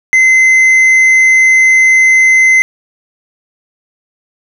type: tone with tanh clipping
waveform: triangle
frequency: 2058 Hz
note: C7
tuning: 29 cents flat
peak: -5 dBFS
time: 0.13-2.62 s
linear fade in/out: 0 ms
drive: 9 dB
effects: none